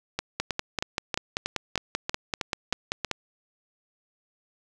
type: two click trains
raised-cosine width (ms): 0.2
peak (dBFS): -9 / -10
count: 15 / 10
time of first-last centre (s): 0.4-3.113 / 0.19-3.047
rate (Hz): 5.16 / 3.15
effects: none